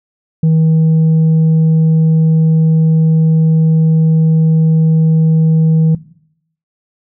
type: tone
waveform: sine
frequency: 160 Hz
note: D#3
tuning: 49 cents sharp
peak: -4 dBFS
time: 0.43-5.95 s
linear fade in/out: 5 ms
effects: noise-tail reverb RT60 0.7 s tail -19 dB re dry + tanh soft clip ceiling -6 dBFS